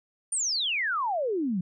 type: exponential sweep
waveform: sine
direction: down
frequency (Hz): 9397 to 170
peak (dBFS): -25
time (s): 0.32-1.61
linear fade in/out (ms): 5
effects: none